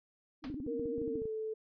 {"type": "tone with vibrato", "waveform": "sine", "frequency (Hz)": 280, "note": "C#4", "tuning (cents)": 18, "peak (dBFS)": -38, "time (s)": [0.42, 1.23], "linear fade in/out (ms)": 50, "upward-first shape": "sine", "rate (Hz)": 14, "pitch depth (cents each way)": 200}
{"type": "noise with exponential decay", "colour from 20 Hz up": "pink", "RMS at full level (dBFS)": -43, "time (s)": [0.44, 0.58], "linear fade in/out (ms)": 0, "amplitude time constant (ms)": 29}
{"type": "clicks", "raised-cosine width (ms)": 3, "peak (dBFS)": -32, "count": 12, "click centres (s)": [0.501, 0.543, 0.602, 0.665, 0.796, 0.857, 0.981, 1.017, 1.078, 1.156, 1.219, 1.255]}
{"type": "tone with pitch glide", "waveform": "sine", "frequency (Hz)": [466.2, 437.5], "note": ["A#4", "A4"], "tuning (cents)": [0, -10], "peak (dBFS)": -35, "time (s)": [0.67, 1.54], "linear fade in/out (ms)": 10, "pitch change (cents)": -110, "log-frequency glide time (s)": [0.96, 1.31]}
{"effects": ["resampled to 11025 Hz"]}